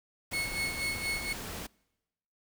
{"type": "noise", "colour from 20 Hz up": "pink", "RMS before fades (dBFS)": -40, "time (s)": [0.31, 1.67], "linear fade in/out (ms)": 10}
{"type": "tone with tremolo", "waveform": "35% pulse", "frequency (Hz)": 2191, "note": "C#7", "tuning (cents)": -21, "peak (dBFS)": -28, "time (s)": [0.33, 1.33], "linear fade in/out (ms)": 5, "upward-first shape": "sine", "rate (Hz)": 4.2, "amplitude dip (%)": 65}
{"effects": ["noise-tail reverb RT60 1.0 s tail -26 dB re dry"]}